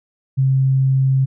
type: tone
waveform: sine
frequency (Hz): 133.4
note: C3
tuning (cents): +34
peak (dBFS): -12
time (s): 0.37-1.26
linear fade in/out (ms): 20
effects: none